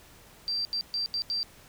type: tone bursts at uneven times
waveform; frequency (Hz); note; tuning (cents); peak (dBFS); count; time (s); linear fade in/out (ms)
sine; 4699; D8; 0; -27; 5; 0.48-0.65 / 0.73-0.81 / 0.94-1.06 / 1.14-1.22 / 1.3-1.43; 0
effects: pink hiss -54 dBFS RMS until 1.68 s